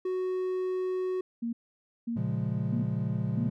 triangle tone, 370 Hz, F#4, in tune, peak -26 dBFS, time 0.05-1.21 s, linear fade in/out 5 ms
sine tone bursts, 233.1 Hz, A#3, in tune, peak -29 dBFS, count 4, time 1.42-3.48 s, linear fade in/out 10 ms, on 110 ms, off 540 ms
triangle chord, Bb minor seventh, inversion none, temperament equal, 116.54 / 138.59 / 174.61 / 207.7 Hz, Bb2 / Db3 / F3 / Ab3, 0 / 0 / 0 / 0 cents, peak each -30 / -31 / -32 / -33 dBFS, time 2.16-3.5 s, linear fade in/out 10 ms
effects none

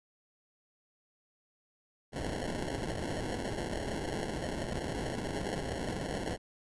white noise with sample-and-hold, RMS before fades -36 dBFS, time 2.12-6.38 s, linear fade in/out 50 ms, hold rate 1225 Hz, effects resampled to 24000 Hz

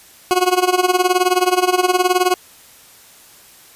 20% pulse tone with tremolo, 364.3 Hz, F#4, 27 cents flat, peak -5 dBFS, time 0.31-2.34 s, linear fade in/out 0 ms, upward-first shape sine, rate 19 Hz, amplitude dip 85%, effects white hiss -45 dBFS RMS until 3.75 s + resampled to 32000 Hz

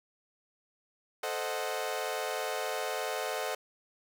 sawtooth chord, A diminished seventh, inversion none, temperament equal, 440 / 523.3 / 622.3 / 740 Hz, A4 / C5 / Eb5 / Gb5, 0 / 0 / 0 / 0 cents, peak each -34 dBFS, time 1.23-3.55 s, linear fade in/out 5 ms, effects none

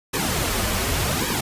pink noise with flanger, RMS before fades -23 dBFS, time 0.13-1.41 s, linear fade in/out 10 ms, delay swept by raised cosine 1.4 to 7.3 ms, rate 0.87 Hz, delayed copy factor -0.85, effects resampled to 32000 Hz

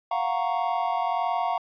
triangle chord, Gb major seventh, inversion third, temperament equal, 698.5 / 740 / 932.3 / 1108.7 Hz, F5 / Gb5 / Bb5 / Db6, 0 / 0 / 0 / 0 cents, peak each -26 / -27 / -27 / -30 dBFS, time 0.11-1.58 s, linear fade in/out 5 ms, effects resampled to 11025 Hz

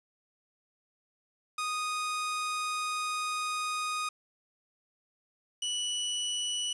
sawtooth tone pair in turn, 1241 / 2952 Hz, D#6 / F#7, -5 / -5 cents, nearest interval octave + minor third, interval 1500 cents, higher second, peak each -27 dBFS, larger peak neither, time 1.58-4.09 / 5.62-6.73 s, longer first, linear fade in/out 5 ms, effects resampled to 24000 Hz + 9-bit

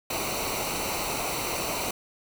pink noise with comb filter, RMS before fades -30 dBFS, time 0.1-1.91 s, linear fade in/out 5 ms, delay 0.59 ms, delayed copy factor -0.7, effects none

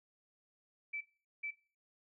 sine tone bursts at uneven times, 2317 Hz, D7, 24 cents flat, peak -37 dBFS, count 2, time 0.93-1.01 / 1.43-1.51 s, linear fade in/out 10 ms, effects noise-tail reverb RT60 0.4 s tail -20 dB re dry

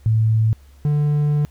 sine / triangle tone pair in turn, 110.7 / 147.77 Hz, A2 / D3, +11 / +11 cents, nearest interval perfect fourth, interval 500 cents, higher second, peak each -13 dBFS, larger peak neither, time 0.06-0.53 / 0.85-1.45 s, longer second, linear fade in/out 0 ms, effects added 69 Hz sine -44 dBFS peak until 1.5 s + pink hiss -57 dBFS RMS until 1.5 s

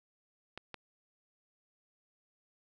clicks, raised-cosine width 0.3 ms, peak -26 dBFS, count 2, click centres 0.576 / 0.743 s, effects none

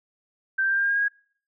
sine tone with pitch steps, 1562 / 1573.8 / 1585.6 / 1597.6 / 1609.6 / 1621.8 / 1634 / 1646.3 Hz, G6 / G6 / G6 / G6 / G6 / G#6 / G#6 / G#6, -7 / +6 / +19 / +32 / +45 / -42 / -29 / -16 cents, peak -20 dBFS, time 0.58-1.084 s, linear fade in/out 10 ms, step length 63 ms, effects noise-tail reverb RT60 0.5 s tail -24 dB re dry

